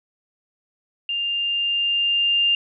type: tone with level ramp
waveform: sine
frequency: 2800 Hz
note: F7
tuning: 4 cents sharp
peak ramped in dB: -22 to -15 dBFS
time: 1.09-2.55 s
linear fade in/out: 2 ms
effects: none